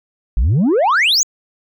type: exponential sweep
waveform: sine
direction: up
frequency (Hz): 46.44 to 7040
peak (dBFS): -8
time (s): 0.37-1.23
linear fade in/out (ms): 0
effects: tanh soft clip ceiling -10 dBFS